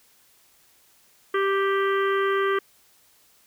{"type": "harmonic tone", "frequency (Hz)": 392, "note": "G4", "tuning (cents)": 0, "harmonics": [1, 3, 4, 5, 6, 7, 8], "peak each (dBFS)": [-22, -26, -30, -32, -44, -44, -39], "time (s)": [1.34, 2.59], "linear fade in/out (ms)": 5, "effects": ["white hiss -59 dBFS RMS until 3.46 s"]}